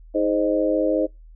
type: harmonic tone with a mistuned harmonic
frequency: 104.9 Hz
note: G#2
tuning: 18 cents sharp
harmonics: 3 / 4 / 5 / 6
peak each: -22 / -27 / -22 / -24 dBFS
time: 0.14-1.07 s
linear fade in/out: 20 ms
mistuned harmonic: 6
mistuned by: -30 cents
effects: noise-tail reverb RT60 0.2 s tail -25 dB re dry + added 40 Hz sine -42 dBFS peak until 1.35 s